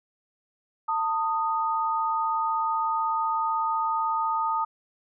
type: tone pair together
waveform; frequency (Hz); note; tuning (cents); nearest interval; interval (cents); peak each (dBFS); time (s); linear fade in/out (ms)
sine; 896 / 1241.8; A5 / D#6; +31 / -4; tritone; 565; -26; 0.88-4.65; 10
effects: none